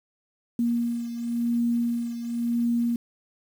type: beating tone pair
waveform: sine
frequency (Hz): 235.8 / 236.74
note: A#3 / A#3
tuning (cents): +20 / +27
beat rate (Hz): 0.94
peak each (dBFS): -24 / -30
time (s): 0.59-2.96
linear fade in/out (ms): 2
effects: 8-bit